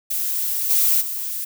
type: noise with level steps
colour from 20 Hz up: violet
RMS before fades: -23 / -17 / -27 dBFS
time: 0.1-1.45 s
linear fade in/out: 10 ms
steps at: 0.69 / 1 s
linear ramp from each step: 20 ms
effects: none